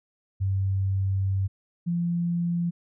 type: tone pair in turn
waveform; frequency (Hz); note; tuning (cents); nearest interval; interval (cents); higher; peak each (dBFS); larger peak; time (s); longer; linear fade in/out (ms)
sine; 96.6 / 172.12; G2 / F3; -25 / -25; minor seventh; 1000; second; -22 / -23; first; 0.4-1.48 / 1.86-2.71; first; 20
effects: none